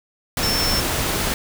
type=tone in noise; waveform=sine; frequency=5380 Hz; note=E8; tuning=34 cents sharp; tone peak=-21 dBFS; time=0.43-0.8 s; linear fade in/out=2 ms; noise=pink; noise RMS=-22 dBFS; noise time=0.37-1.34 s; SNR=-2 dB; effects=none